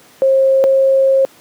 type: tone pair in turn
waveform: sine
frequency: 535 / 537 Hz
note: C5 / C5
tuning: +38 / +45 cents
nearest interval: unison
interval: 7 cents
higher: second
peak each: -8 dBFS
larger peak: neither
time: 0.22-0.64 / 0.64-1.25 s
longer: second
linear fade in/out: 0 ms
effects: pink hiss -45 dBFS RMS until 1.4 s + high-pass 200 Hz 12 dB/octave